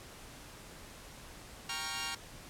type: chord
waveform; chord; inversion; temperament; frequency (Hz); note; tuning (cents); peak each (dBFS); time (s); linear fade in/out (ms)
10% pulse; G half-diminished seventh; none; equal with one note detuned; 790.4 / 932.3 / 1108.7 / 1396.9; G5 / Bb5 / Db6 / F6; +14 / 0 / 0 / 0; -35 / -33 / -34 / -33; 1.69-2.15; 5
effects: pink hiss -51 dBFS RMS until 2.49 s + low-pass 12000 Hz 12 dB/octave